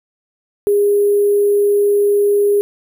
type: tone with sample-and-hold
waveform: sine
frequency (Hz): 407.9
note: G#4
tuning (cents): -31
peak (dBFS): -10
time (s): 0.67-2.61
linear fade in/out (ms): 0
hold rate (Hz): 11025
effects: none